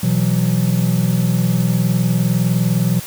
triangle chord, B suspended fourth, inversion none, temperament equal with one note detuned, 123.47 / 165.29 / 185 Hz, B2 / E3 / F#3, 0 / +5 / 0 cents, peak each -16 dBFS, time 0.03-3 s, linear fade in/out 5 ms, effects white hiss -32 dBFS RMS until 3.06 s

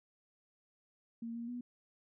sine tone with pitch steps, 230.9 / 234.2 / 244.1 Hz, A#3 / A#3 / B3, -16 / +8 / -20 cents, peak -39 dBFS, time 1.22-1.61 s, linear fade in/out 5 ms, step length 130 ms, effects none

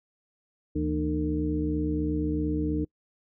harmonic tone with a mistuned harmonic, 75.7 Hz, D#2, 47 cents flat, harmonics 1 / 2 / 3 / 4 / 6, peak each -31 / -33 / -39 / -27 / -35 dBFS, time 0.75-2.85 s, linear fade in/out 10 ms, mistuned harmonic 2, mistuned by +140 cents, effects noise-tail reverb RT60 0.1 s tail -26 dB re dry

